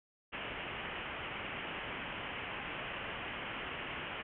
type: low-pass noise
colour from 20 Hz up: white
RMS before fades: -42 dBFS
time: 0.32-4.23 s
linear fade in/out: 20 ms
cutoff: 3100 Hz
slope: 96 dB/octave
effects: none